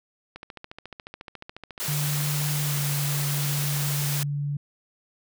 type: click train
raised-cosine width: 0.3 ms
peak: -23 dBFS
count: 41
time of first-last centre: 0.36-3.197 s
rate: 14.1 Hz
type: high-pass noise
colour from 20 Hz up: white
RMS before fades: -30 dBFS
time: 1.8-4.23 s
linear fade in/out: 0 ms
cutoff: 120 Hz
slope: 12 dB/octave
type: tone with pitch glide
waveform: sine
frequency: 146.9 to 143.96 Hz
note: D3 to D3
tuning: +1 to -34 cents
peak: -25 dBFS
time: 1.88-4.57 s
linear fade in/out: 5 ms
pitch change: -35 cents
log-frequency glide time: 2.63-2.71 s
effects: none